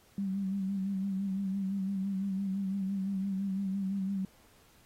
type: tone with vibrato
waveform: sine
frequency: 194.2 Hz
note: G3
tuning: 16 cents flat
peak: -30 dBFS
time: 0.18-4.25 s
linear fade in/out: 2 ms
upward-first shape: sine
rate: 5.9 Hz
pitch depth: 48 cents each way
effects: pink hiss -63 dBFS RMS until 4.85 s + AAC 48 kbps